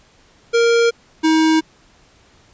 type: tone pair in turn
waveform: square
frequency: 466.2 / 317.7 Hz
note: A#4 / D#4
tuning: 0 / +36 cents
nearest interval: perfect fifth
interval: 664 cents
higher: first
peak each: -12 dBFS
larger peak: neither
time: 0.53-0.91 / 1.23-1.61 s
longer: neither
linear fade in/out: 20 ms
effects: pink hiss -52 dBFS RMS until 2.53 s + resampled to 16000 Hz